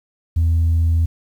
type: tone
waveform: sine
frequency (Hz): 82.41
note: E2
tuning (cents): 0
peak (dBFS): -11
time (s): 0.36-1.06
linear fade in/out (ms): 10
effects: tanh soft clip ceiling -11 dBFS + 8-bit